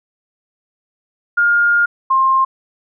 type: tone pair in turn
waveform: sine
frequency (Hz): 1415 / 1060.1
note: F6 / C6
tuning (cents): +22 / +22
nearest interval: perfect fourth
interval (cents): 500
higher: first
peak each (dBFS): -10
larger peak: neither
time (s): 1.37-1.86 / 2.1-2.45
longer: first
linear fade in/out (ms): 10
effects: none